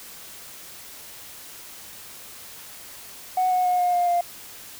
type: tone with pitch steps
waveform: sine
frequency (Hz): 740 / 731.5 / 723.1 / 714.8 / 706.6 / 698.5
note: F#5 / F#5 / F#5 / F5 / F5 / F5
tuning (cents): 0 / -20 / -40 / +40 / +20 / 0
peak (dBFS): -17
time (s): 3.37-4.21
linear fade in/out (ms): 5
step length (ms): 140
effects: tanh soft clip ceiling -15 dBFS + white hiss -42 dBFS RMS until 4.79 s